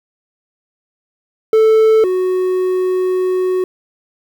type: tone pair in turn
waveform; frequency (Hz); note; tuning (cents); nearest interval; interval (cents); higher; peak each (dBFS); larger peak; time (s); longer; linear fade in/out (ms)
triangle; 440 / 369.2; A4 / F#4; 0 / -4; minor third; 304; first; -5 / -11; first; 1.53-2.04 / 2.04-3.64; second; 2
effects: 7-bit